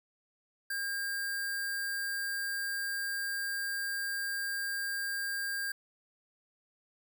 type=tone with sample-and-hold; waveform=sine; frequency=1610 Hz; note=G6; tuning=46 cents sharp; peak=-32 dBFS; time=0.7-5.72 s; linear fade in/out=5 ms; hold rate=6300 Hz; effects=none